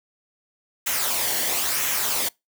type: noise with flanger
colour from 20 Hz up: white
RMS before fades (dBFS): -24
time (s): 0.86-2.29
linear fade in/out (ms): 10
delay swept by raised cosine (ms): 0.21 to 0.81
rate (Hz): 1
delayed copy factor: -0.5
effects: noise-tail reverb RT60 0.2 s tail -25 dB re dry